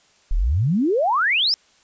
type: exponential sweep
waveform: sine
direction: up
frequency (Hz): 31 to 5480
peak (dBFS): -16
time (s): 0.31-1.54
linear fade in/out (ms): 0
effects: white hiss -57 dBFS RMS until 1.83 s + resampled to 16000 Hz